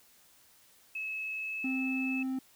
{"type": "tone with pitch glide", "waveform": "sine", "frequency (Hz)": [2589, 2610], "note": ["E7", "E7"], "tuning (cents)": [-32, -18], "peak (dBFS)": -34, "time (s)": [0.95, 2.23], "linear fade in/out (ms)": 5, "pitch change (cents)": 14, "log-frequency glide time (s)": [1.34, 1.76]}
{"type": "tone", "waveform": "triangle", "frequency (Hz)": 262, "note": "C4", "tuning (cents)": 2, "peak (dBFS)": -29, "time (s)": [1.64, 2.39], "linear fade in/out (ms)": 5}
{"effects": ["white hiss -62 dBFS RMS until 2.55 s"]}